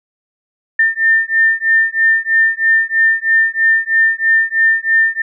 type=beating tone pair; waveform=sine; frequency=1800 / 1803.1 Hz; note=A6 / A6; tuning=+39 / +42 cents; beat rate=3.1 Hz; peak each=-13 dBFS; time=0.79-5.22 s; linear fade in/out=5 ms; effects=none